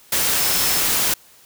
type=tone in noise; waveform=sine; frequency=5274 Hz; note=E8; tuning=in tune; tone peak=-27 dBFS; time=0.4-0.8 s; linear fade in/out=5 ms; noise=white; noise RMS=-19 dBFS; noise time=0.12-1.14 s; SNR=-11 dB; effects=white hiss -50 dBFS RMS until 1.45 s